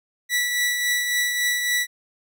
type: tone with tremolo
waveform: sawtooth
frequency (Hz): 1955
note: B6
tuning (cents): -18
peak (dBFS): -15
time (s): 0.29-1.87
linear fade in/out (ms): 50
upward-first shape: triangle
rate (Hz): 3.6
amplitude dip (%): 45
effects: none